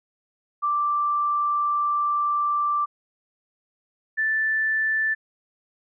sine tone pair in turn, 1174.7 / 1760.1 Hz, D6 / A6, 0 / 0 cents, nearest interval perfect fifth, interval 700 cents, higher second, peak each -20 dBFS, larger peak neither, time 0.62-2.86 / 4.17-5.15 s, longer first, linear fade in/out 20 ms, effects none

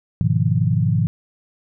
sine chord, F half-diminished seventh, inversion first, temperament equal, 103.83 / 123.47 / 155.56 / 174.61 Hz, Ab2 / Cb3 / Eb3 / F3, 0 / 0 / 0 / 0 cents, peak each -20 / -20 / -20 / -23 dBFS, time 0.21-1.07 s, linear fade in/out 0 ms, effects none

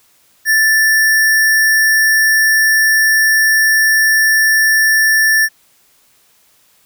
sine tone with sample-and-hold, 1760 Hz, A6, in tune, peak -8 dBFS, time 0.45-5.49 s, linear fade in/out 50 ms, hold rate 7350 Hz, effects white hiss -53 dBFS RMS until 6.85 s

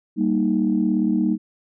sine chord, Eb major, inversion first, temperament equal, 196 / 233.1 / 311.1 Hz, G3 / Bb3 / Eb4, 0 / 0 / 0 cents, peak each -21 dBFS, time 0.16-1.38 s, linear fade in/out 50 ms, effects tanh soft clip ceiling -8 dBFS

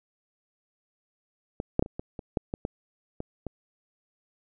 clicks, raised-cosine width 2 ms, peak -17 / -8 / -10 / -26 / -20 / -23 / -11 / -17 / -16 / -20 / -20 dBFS, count 11, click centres 1.601 / 1.794 / 1.825 / 1.861 / 1.995 / 2.192 / 2.372 / 2.539 / 2.651 / 3.204 / 3.467 s, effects none

